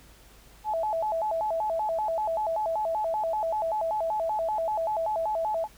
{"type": "tone with vibrato", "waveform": "sine", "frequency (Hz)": 750, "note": "F#5", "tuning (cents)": 23, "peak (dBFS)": -25, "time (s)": [0.64, 5.68], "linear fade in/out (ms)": 50, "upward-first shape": "square", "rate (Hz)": 5.2, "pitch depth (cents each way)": 230, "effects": ["added 50 Hz sine -55 dBFS peak until 5.77 s", "pink hiss -55 dBFS RMS until 5.77 s"]}